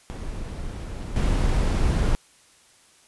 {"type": "noise with level steps", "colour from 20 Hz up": "brown", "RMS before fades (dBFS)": [-32, -21], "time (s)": [0.1, 2.15], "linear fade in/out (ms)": 0, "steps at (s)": 1.16, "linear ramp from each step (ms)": 2, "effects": ["white hiss -56 dBFS RMS until 3.07 s", "resampled to 24000 Hz"]}